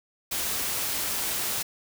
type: noise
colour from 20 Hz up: white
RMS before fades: -29 dBFS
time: 0.31-1.63 s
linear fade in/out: 10 ms
effects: none